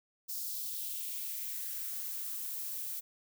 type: noise with high-pass filter sweep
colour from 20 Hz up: violet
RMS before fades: -39 dBFS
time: 0.28-3.01 s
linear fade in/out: 20 ms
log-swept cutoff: 5100 to 530 Hz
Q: 2
effects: none